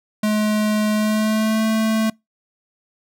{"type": "tone with pitch glide", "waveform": "square", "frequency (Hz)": [212.7, 220.3], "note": ["G#3", "A3"], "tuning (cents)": [42, 2], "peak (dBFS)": -17, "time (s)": [0.23, 2.1], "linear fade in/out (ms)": 5, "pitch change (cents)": 60, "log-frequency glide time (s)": [0.94, 1.65], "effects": ["noise-tail reverb RT60 0.2 s tail -26 dB re dry"]}